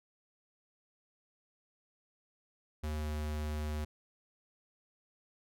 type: tone with pitch glide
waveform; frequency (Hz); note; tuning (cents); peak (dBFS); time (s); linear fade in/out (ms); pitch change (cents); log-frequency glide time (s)
square; 76.3 to 75.73; D#2 to D#2; -33 to -46; -35; 2.83-3.85; 10; -13; 2.98-3.09
effects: none